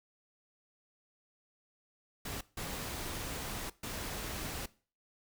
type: noise bursts at uneven times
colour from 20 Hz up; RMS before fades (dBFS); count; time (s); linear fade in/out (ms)
pink; -40; 3; 2.25-2.41 / 2.57-3.7 / 3.83-4.66; 5
effects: noise-tail reverb RT60 0.4 s tail -20 dB re dry